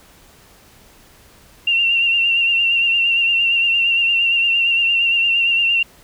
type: tone with vibrato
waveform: sine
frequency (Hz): 2755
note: F7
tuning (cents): -24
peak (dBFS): -13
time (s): 1.67-5.83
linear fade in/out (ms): 5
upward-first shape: triangle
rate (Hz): 8.7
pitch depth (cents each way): 45
effects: pink hiss -48 dBFS RMS until 6.03 s